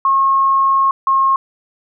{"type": "tone pair in turn", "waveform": "sine", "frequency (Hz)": [1084, 1077.9], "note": ["C#6", "C#6"], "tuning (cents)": [-39, -49], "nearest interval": "unison", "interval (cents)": 10, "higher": "first", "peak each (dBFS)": -10, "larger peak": "neither", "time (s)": [[0.05, 0.91], [1.07, 1.36]], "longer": "first", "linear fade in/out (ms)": 2, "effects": []}